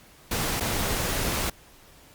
pink noise with dropouts, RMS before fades -27 dBFS, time 0.31-1.5 s, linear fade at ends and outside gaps 5 ms, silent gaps 0.6-0.606 s, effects pink hiss -53 dBFS RMS until 2.14 s + Opus 48 kbps

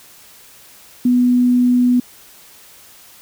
sine tone, 246.9 Hz, B3, in tune, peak -10 dBFS, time 1.05-2 s, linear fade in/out 5 ms, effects white hiss -44 dBFS RMS until 3.21 s

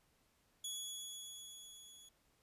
20% pulse tone with level ramp, 3373 Hz, G#7, 26 cents sharp, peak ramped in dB -35 to -52 dBFS, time 0.64-2.09 s, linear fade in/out 5 ms, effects pink hiss -75 dBFS RMS until 2.42 s + resampled to 32000 Hz

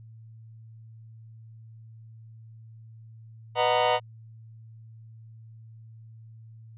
sawtooth chord, B major seventh, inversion none, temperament just, 493.9 / 617.4 / 740.8 / 926 Hz, B4 / D#5 / F#5 / A#5, 0 / -14 / +2 / -12 cents, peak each -22 dBFS, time 3.55-4 s, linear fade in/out 50 ms, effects added 112 Hz sine -45 dBFS peak until 6.77 s + resampled to 8000 Hz

